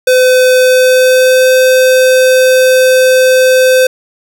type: tone with pitch glide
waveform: square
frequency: 509 to 514.3 Hz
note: C5 to C5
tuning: -48 to -30 cents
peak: -5 dBFS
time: 0.07-3.87 s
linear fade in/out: 5 ms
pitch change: +18 cents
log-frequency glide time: 0.58-1.51 s
effects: none